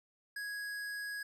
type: tone with tanh clipping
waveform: sine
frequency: 1661.2 Hz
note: G#6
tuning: in tune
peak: -40 dBFS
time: 0.36-1.23 s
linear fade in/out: 5 ms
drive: 18 dB
effects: none